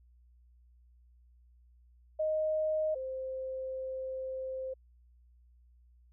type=tone pair in turn; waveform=sine; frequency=622.3 / 523 Hz; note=D#5 / C5; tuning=0 / -1 cents; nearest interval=minor third; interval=301 cents; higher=first; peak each=-28 / -35 dBFS; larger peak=first; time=2.19-2.95 / 2.95-4.74 s; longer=second; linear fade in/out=10 ms; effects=added 60 Hz sine -59 dBFS peak until 6.12 s